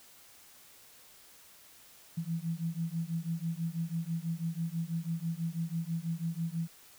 sine beating tone pair, 162.8 / 168.9 Hz, E3 / E3, -21 / +42 cents, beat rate 6.1 Hz, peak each -35 / -35 dBFS, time 2.17-6.68 s, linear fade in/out 10 ms, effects white hiss -57 dBFS RMS until 6.98 s

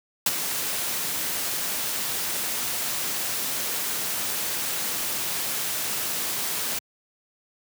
white noise with ADSR envelope, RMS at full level -19 dBFS, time 0.26-6.79 s, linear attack 4 ms, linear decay 35 ms, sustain -9 dB, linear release 6 ms, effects high-pass 100 Hz 12 dB/octave

